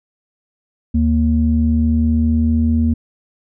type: tone pair together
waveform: sine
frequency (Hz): 77.79 / 233.1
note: D#2 / A#3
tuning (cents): 0 / 0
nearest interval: octave + perfect fifth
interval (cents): 1900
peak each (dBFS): -14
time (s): 0.94-2.94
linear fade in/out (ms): 10
effects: tanh soft clip ceiling -4 dBFS